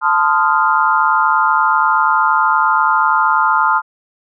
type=chord; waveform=sine; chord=F dominant seventh; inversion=first; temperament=equal with one note detuned; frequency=880 / 1028.5 / 1244.5 / 1396.9 Hz; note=A5 / C6 / Eb6 / F6; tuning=0 / -30 / 0 / 0 cents; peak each=-16 dBFS; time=0.01-3.82 s; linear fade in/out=50 ms; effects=none